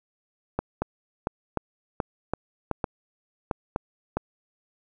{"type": "clicks", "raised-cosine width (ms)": 1, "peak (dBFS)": -11, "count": 11, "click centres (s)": [0.59, 0.82, 1.271, 1.573, 2.002, 2.336, 2.713, 2.842, 3.512, 3.761, 4.17], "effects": []}